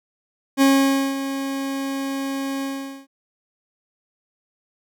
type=tone with ADSR envelope; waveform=40% pulse; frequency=272.6 Hz; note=C#4; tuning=29 cents flat; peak=-11 dBFS; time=0.57-3.07 s; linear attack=46 ms; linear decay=530 ms; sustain=-12 dB; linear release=440 ms; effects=none